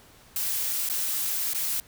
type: noise with dropouts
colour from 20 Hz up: blue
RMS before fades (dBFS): -28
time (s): 0.36-1.8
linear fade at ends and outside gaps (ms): 1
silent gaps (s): 0.889-0.898 / 1.534-1.547
effects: pink hiss -54 dBFS RMS until 1.87 s